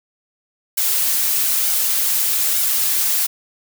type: noise with flanger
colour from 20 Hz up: blue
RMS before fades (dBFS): -18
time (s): 0.77-3.27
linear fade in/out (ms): 10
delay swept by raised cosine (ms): 1.3 to 7.1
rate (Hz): 1.1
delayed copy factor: +0.5
effects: none